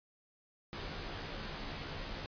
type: noise with comb filter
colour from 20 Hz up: pink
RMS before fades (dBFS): -42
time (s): 0.73-2.26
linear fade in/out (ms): 0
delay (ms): 16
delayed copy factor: -0.7
effects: resampled to 11025 Hz